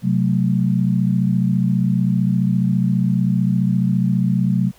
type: chord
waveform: sine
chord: F# diminished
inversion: second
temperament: equal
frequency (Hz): 130.81 / 185 / 220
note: C3 / F#3 / A3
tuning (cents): 0 / 0 / 0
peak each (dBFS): -19 / -17 / -22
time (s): 0.02-4.72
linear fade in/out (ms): 50
effects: pink hiss -51 dBFS RMS until 4.78 s